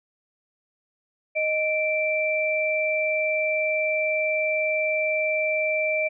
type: tone pair together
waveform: sine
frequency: 622 / 2344 Hz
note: D#5 / D7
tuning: -1 / -4 cents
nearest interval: octave + major seventh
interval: 2297 cents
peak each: -24 dBFS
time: 1.35-6.09 s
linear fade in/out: 20 ms
effects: none